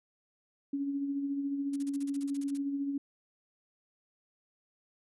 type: tone with tremolo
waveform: sine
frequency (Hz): 279.9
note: C#4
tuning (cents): +17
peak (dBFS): -29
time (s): 0.73-2.98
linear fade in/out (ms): 5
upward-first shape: sine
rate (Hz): 14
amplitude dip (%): 40
type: noise bursts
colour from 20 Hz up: blue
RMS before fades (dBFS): -46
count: 13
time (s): 1.73-2.576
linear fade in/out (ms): 5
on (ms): 30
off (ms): 38
effects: resampled to 24000 Hz